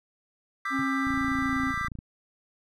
triangle chord, E minor seventh, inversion third, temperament just, 1186.7 / 1318.5 / 1582.2 / 1977.8 Hz, D6 / E6 / G6 / B6, +18 / 0 / +16 / +2 cents, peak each -30 / -35 / -34 / -31 dBFS, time 0.65-1.88 s, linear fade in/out 5 ms
triangle tone with pitch glide, 269.7 to 265.7 Hz, C#4 to C4, -47 to +27 cents, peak -25 dBFS, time 0.7-1.74 s, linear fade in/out 50 ms, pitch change -26 cents, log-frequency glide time 1.21-1.59 s
triangle tone with exponential decay, 140.6 Hz, C#3, 25 cents sharp, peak -29 dBFS, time 0.79-0.88 s, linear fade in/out 0 ms, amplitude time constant 18 ms
click train, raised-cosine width 5 ms, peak -26 dBFS, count 27, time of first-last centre 1.07-1.989 s, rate 28.3 Hz
effects none

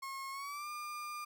35% pulse tone with pitch glide, 1083 to 1201.7 Hz, C#6 to D6, -41 to +39 cents, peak -39 dBFS, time 0.02-1.25 s, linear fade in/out 10 ms, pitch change +180 cents, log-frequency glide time 0.31-0.68 s, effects none

